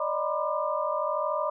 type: tone cluster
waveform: sine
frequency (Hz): 576 / 617 / 968 / 1021 / 1197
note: D5 / D#5 / B5 / C6 / D6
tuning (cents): -34 / -15 / -35 / -43 / +33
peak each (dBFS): -32 / -30 / -34 / -34 / -32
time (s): 0-1.5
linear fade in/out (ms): 5
effects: none